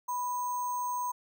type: tone with sample-and-hold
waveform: sine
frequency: 987.8 Hz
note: B5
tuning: in tune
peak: -30 dBFS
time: 0.08-1.12 s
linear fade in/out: 10 ms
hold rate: 7350 Hz
effects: none